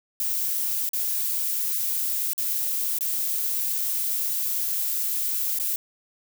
violet noise with dropouts, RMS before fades -26 dBFS, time 0.2-5.76 s, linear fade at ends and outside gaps 1 ms, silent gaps 0.891-0.933 / 2.333-2.379 / 2.987-3.008 / 5.587-5.598 s, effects none

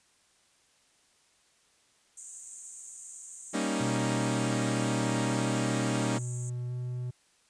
white band-pass noise, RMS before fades -46 dBFS, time 2.17-6.5 s, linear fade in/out 5 ms, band 6500 to 8800 Hz, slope 96 dB/octave
sawtooth chord, Eb dominant seventh, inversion first, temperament equal, 196 / 233.1 / 277.2 / 311.1 Hz, G3 / Bb3 / Db4 / Eb4, 0 / 0 / 0 / 0 cents, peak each -30 dBFS, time 3.53-6.19 s, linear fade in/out 20 ms
triangle tone with vibrato, 123.47 Hz, B2, in tune, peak -30 dBFS, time 3.8-7.11 s, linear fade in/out 10 ms, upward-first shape square, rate 0.69 Hz, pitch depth 9 cents each way
effects white hiss -66 dBFS RMS until 7.49 s + resampled to 22050 Hz

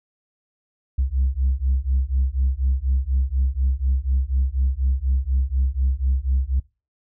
sine beating tone pair, 64 / 68.1 Hz, C2 / C#2, -38 / -30 cents, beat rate 4.1 Hz, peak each -20 dBFS, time 0.98-6.6 s, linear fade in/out 10 ms, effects noise-tail reverb RT60 0.3 s tail -23 dB re dry + tanh soft clip ceiling -13 dBFS

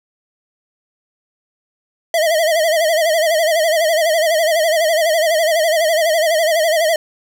square tone with vibrato, 644 Hz, E5, 41 cents flat, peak -13 dBFS, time 2.14-6.96 s, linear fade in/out 2 ms, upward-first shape sine, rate 12 Hz, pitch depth 100 cents each way, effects none

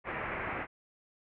white low-pass noise, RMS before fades -37 dBFS, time 0.04-0.67 s, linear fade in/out 50 ms, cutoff 2300 Hz, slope 48 dB/octave, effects none

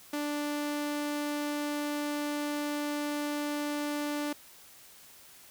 sawtooth tone, 293.7 Hz, D4, in tune, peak -27 dBFS, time 0.13-4.33 s, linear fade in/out 5 ms, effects white hiss -54 dBFS RMS until 5.5 s

